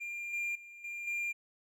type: tone with level steps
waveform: triangle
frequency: 2395 Hz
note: D7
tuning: 33 cents sharp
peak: -36 / -31 / -47 / -37 / -31 dBFS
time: 0-1.33 s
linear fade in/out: 20 ms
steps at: 0.33 / 0.55 / 0.84 / 1.07 s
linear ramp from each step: 5 ms
effects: none